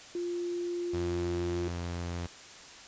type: tone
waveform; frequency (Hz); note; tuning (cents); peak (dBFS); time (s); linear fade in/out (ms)
sine; 349.1; F4; -1; -31; 0.15-1.68; 2
type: tone with pitch glide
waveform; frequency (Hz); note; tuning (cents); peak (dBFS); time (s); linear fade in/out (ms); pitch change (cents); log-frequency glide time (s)
sawtooth; 87.31 to 86.71; F2 to F2; 0 to -12; -30; 0.93-2.27; 10; -12; 1.65-1.77
effects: white hiss -49 dBFS RMS until 2.87 s + resampled to 16000 Hz